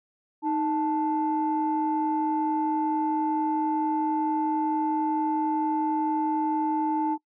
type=tone pair together; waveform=sine; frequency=311.1 / 877.8 Hz; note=D#4 / A5; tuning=0 / -4 cents; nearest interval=octave + tritone; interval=1796 cents; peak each=-25 dBFS; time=0.42-7.18 s; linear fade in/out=50 ms; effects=noise-tail reverb RT60 0.1 s tail -22 dB re dry + tanh soft clip ceiling -16 dBFS